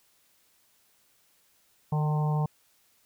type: harmonic tone with a mistuned harmonic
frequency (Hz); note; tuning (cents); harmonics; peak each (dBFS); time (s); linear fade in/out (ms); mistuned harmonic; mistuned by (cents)
151; D3; +48; 1 / 3 / 4 / 5 / 6 / 7; -24 / -39 / -43 / -37 / -38 / -42; 1.92-2.46; 5; 5; +27
effects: white hiss -66 dBFS RMS until 3.05 s